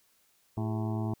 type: harmonic tone with a mistuned harmonic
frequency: 109.9 Hz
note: A2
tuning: 2 cents flat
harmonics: 1 / 2 / 3 / 4 / 6 / 7 / 8 / 9 / 10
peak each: -31 / -35 / -38 / -44 / -44 / -46 / -46 / -50 / -53 dBFS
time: 0.57-1.14 s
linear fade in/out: 5 ms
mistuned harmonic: 4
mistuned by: -130 cents
effects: white hiss -68 dBFS RMS until 1.2 s